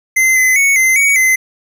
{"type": "tone with pitch steps", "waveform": "square", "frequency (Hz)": [2067, 2037, 2217, 2067, 2246, 2052], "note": ["C7", "C7", "C#7", "C7", "C#7", "C7"], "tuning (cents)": [-22, -47, 0, -22, 22, -34], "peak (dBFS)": -9, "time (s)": [0.16, 1.36], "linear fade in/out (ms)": 10, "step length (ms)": 200, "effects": []}